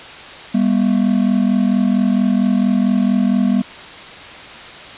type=ring-modulated tone; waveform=triangle; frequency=221.4 Hz; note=A3; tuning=11 cents sharp; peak=-7 dBFS; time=0.54-3.62 s; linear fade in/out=10 ms; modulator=22.2 Hz; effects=white hiss -34 dBFS RMS until 4.97 s + resampled to 8000 Hz